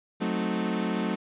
35% pulse chord, F# diminished seventh, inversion none, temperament equal, 185 / 220 / 261.6 / 311.1 Hz, F#3 / A3 / C4 / Eb4, 0 / 0 / 0 / 0 cents, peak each -29 / -28 / -33 / -33 dBFS, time 0.2-1.16 s, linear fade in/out 20 ms, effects resampled to 8000 Hz

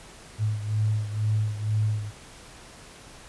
sine beating tone pair, 106.5 / 108.6 Hz, G#2 / A2, +44 / -22 cents, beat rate 2.1 Hz, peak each -24 / -29 dBFS, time 0.38-2.12 s, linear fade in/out 50 ms, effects pink hiss -47 dBFS RMS until 3.28 s + resampled to 24000 Hz

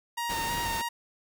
sawtooth tone with vibrato, 932.3 Hz, A#5, in tune, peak -26 dBFS, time 0.17-0.89 s, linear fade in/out 10 ms, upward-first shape square, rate 3.1 Hz, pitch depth 19 cents each way
pink noise, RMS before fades -36 dBFS, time 0.29-0.82 s, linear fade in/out 10 ms
effects none

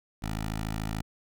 10% pulse tone with notch filter, 53.6 Hz, A1, 45 cents flat, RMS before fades -33 dBFS, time 0.22-1.02 s, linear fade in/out 10 ms, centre 380 Hz, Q 1.6, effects none

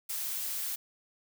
blue noise, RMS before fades -35 dBFS, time 0.09-0.76 s, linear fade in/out 10 ms, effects none

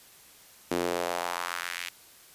sawtooth tone with high-pass filter sweep, 87.31 Hz, F2, in tune, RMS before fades -32 dBFS, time 0.71-1.89 s, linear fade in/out 5 ms, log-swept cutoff 310 to 2400 Hz, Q 1.8, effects white hiss -54 dBFS RMS until 2.34 s + resampled to 32000 Hz

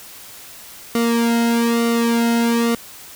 sawtooth tone with flanger, 233.1 Hz, A#3, in tune, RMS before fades -17 dBFS, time 0.95-2.75 s, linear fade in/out 2 ms, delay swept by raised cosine 1.2 to 1.75 ms, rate 1.1 Hz, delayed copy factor -1, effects white hiss -39 dBFS RMS until 3.15 s

